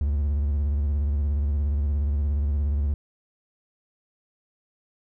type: tone with vibrato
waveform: triangle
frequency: 72.1 Hz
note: D2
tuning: 31 cents flat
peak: -19 dBFS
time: 0.01-2.94 s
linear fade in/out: 0 ms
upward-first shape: square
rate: 17 Hz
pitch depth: 77 cents each way
effects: none